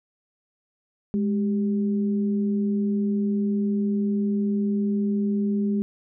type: tone pair together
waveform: sine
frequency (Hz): 206.5 / 392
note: G#3 / G4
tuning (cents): -10 / 0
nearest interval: major seventh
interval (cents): 1110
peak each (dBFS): -21 / -31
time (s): 1.14-5.82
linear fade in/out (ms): 0
effects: none